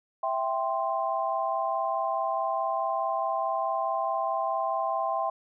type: chord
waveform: sine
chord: C major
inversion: first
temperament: equal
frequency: 659.3 / 784 / 1046.5 Hz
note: E5 / G5 / C6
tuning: 0 / 0 / 0 cents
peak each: -30 dBFS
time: 0.23-5.3 s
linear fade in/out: 5 ms
effects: none